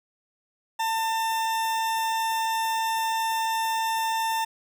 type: tone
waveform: 40% pulse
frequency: 897 Hz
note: A5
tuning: 33 cents sharp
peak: -23 dBFS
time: 0.79-4.45 s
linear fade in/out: 10 ms
effects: none